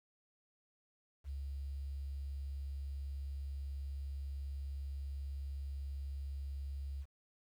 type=tone; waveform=sine; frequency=69.3 Hz; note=C#2; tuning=in tune; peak=-39 dBFS; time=1.24-7.06 s; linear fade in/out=50 ms; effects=11-bit